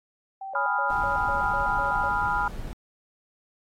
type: tone with vibrato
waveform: sine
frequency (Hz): 660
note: E5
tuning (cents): +2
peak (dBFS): -33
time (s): 0.41-2.09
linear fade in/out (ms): 5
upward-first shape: square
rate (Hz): 4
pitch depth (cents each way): 280
type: chord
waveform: sine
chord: F half-diminished seventh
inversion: first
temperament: equal with one note detuned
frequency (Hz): 826.8 / 987.8 / 1244.5 / 1396.9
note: Ab5 / Cb6 / Eb6 / F6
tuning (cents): -8 / 0 / 0 / 0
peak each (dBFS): -28 / -28 / -32 / -27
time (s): 0.55-2.48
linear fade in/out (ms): 2
type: noise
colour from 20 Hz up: brown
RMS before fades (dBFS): -35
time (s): 0.9-2.73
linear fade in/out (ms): 0
effects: AAC 48 kbps